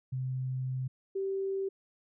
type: tone pair in turn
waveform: sine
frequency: 129.5 / 388.1 Hz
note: C3 / G4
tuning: -17 / -17 cents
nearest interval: octave + perfect fifth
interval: 1900 cents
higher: second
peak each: -31 / -30 dBFS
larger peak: second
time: 0.12-0.88 / 1.15-1.69 s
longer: first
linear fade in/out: 10 ms
effects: none